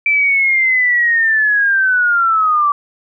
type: linear sweep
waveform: sine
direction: down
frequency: 2339 to 1148 Hz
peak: -10 dBFS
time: 0.06-2.72 s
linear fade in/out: 2 ms
effects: none